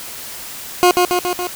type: tone with echo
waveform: 20% pulse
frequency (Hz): 357.8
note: F4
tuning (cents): +42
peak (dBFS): -3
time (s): 0.83-0.91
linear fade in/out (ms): 0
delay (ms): 140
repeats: 4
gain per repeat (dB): -3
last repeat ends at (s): 1.47
effects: white hiss -31 dBFS RMS until 1.55 s